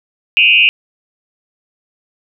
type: tone with frequency modulation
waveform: sine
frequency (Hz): 2657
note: E7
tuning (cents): +13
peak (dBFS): -6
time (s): 0.37-0.69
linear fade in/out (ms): 0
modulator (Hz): 110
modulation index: 2.2
effects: none